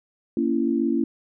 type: chord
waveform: sine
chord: A# diminished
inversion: none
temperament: just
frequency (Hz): 233.1 / 279.7 / 335.6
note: A#3 / C#4 / E4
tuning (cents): 0 / +16 / +31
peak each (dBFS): -24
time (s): 0.37-1.04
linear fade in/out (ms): 2
effects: none